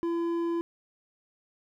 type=tone with hard clipping; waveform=sine; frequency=337.9 Hz; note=E4; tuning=43 cents sharp; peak=-28 dBFS; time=0.03-0.61 s; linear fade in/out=0 ms; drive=6 dB; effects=none